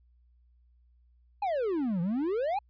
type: exponential two-way sweep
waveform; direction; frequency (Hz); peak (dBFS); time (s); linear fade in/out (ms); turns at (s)
triangle; down then up; 851 to 164.5 to 851; -25; 1.42-2.59; 5; 2.01
effects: added 60 Hz sine -60 dBFS peak until 2.69 s + resampled to 11025 Hz